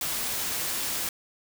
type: noise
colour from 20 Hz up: white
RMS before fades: -30 dBFS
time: 0.01-1.09 s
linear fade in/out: 2 ms
effects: none